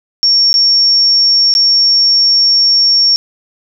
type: tone with dropouts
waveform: sine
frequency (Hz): 5500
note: F8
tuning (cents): -27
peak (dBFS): -6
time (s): 0.23-3.16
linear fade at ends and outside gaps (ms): 0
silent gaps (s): 0.53-0.541 / 1.539-1.551
effects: none